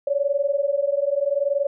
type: tone pair together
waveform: sine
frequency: 554.4 / 575.1 Hz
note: C#5 / D5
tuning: 0 / -36 cents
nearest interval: minor second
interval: 64 cents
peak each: -22 dBFS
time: 0.07-1.67 s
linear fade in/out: 5 ms
effects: none